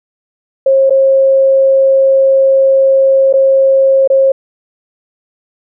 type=tone with dropouts; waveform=sine; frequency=538 Hz; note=C5; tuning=48 cents sharp; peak=-5 dBFS; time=0.66-4.32 s; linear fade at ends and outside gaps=5 ms; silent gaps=0.897-0.905 / 3.328-3.337 / 4.076-4.1 s; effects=none